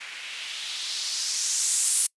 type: noise with low-pass filter sweep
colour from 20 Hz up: violet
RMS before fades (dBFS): -28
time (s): 0-2.07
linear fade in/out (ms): 10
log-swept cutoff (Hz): 2100 to 9800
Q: 2.1
effects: noise-tail reverb RT60 0.1 s tail -25 dB re dry + resampled to 24000 Hz